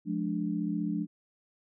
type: chord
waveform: sine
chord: D diminished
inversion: first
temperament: just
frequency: 176.2 / 211.4 / 293.7 Hz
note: F3 / Ab3 / D4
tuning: +16 / +31 / 0 cents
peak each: -33 dBFS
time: 0.05-1.07 s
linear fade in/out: 50 ms
effects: none